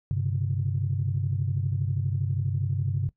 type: chord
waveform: sine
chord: G suspended fourth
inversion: none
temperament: equal with one note detuned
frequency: 98 / 130.81 / 143.06 Hz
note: G2 / C3 / D3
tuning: 0 / 0 / -45 cents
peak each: -27 / -28 / -30 dBFS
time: 0.11-3.09 s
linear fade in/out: 0 ms
effects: noise-tail reverb RT60 0.1 s tail -18 dB re dry + tanh soft clip ceiling -15 dBFS

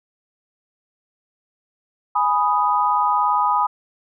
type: chord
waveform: sine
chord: G# minor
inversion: none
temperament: equal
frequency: 830.6 / 987.8 / 1244.5 Hz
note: G#5 / B5 / D#6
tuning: 0 / 0 / 0 cents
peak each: -21 / -19 / -20 dBFS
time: 2.15-3.67 s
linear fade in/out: 10 ms
effects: none

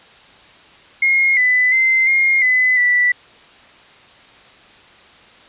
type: tone with pitch steps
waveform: sine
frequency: 2147 / 2000 / 2074 / 2133 / 2013 / 1967 Hz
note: C7 / B6 / C7 / C7 / B6 / B6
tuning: +44 / +21 / -16 / +33 / +33 / -7 cents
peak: -11 dBFS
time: 1.02-3.12 s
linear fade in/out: 5 ms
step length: 350 ms
effects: white hiss -45 dBFS RMS until 5.48 s + resampled to 8000 Hz

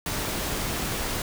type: noise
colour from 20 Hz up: pink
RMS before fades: -29 dBFS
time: 0.06-1.22 s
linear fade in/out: 2 ms
effects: none

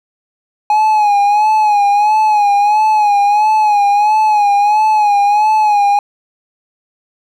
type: tone with vibrato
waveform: triangle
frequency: 837 Hz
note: G#5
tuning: 13 cents sharp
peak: -6 dBFS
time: 0.7-5.99 s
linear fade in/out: 2 ms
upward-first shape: sine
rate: 1.5 Hz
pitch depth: 61 cents each way
effects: none

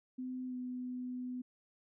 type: tone with pitch glide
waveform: sine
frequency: 255 to 250.6 Hz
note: C4 to B3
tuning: -44 to +25 cents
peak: -38 dBFS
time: 0.18-1.42 s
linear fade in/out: 10 ms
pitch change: -31 cents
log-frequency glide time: 0.47-0.55 s
effects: none

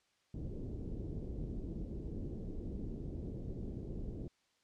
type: low-pass noise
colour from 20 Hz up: pink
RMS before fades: -42 dBFS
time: 0.34-4.28 s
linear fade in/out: 2 ms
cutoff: 400 Hz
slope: 24 dB/octave
effects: white hiss -75 dBFS RMS until 4.63 s + low-pass 6000 Hz 12 dB/octave

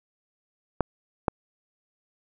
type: clicks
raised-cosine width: 1 ms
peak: -7 dBFS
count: 2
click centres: 0.807 / 1.282 s
effects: none

